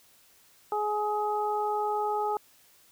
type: harmonic tone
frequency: 420 Hz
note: G#4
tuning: 19 cents sharp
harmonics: 1 / 2 / 3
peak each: -31 / -28 / -35 dBFS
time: 0.72-2.37 s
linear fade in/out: 2 ms
effects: white hiss -60 dBFS RMS until 2.91 s